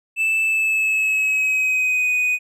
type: tone with pitch glide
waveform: triangle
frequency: 2637 to 2490 Hz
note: E7 to D#7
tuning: 0 to +1 cents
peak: -15 dBFS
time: 0.16-2.39 s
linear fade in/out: 50 ms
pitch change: -99 cents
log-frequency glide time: 0.43-2.12 s
effects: none